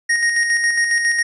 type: tone with tremolo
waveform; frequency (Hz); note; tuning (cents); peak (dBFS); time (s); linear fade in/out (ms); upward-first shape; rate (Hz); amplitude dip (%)
square; 1868; A#6; +3; -14; 0.09-1.23; 10; square; 7.3; 40
effects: resampled to 24000 Hz